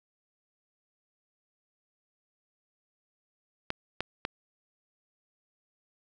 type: clicks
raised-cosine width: 0.3 ms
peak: -14 dBFS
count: 3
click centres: 3.704 / 4.006 / 4.251 s
effects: none